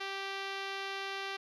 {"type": "tone with low-pass filter", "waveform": "5% pulse", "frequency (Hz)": 391, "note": "G4", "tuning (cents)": -4, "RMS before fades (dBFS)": -39, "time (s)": [0, 1.37], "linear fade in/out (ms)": 10, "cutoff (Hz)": 4400, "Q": 0.63, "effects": []}